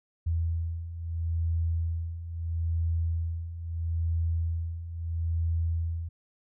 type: beating tone pair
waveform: sine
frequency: 82.41 / 83.17 Hz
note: E2 / E2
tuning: 0 / +16 cents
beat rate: 0.76 Hz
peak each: -33 / -28 dBFS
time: 0.26-6.09 s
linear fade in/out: 10 ms
effects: none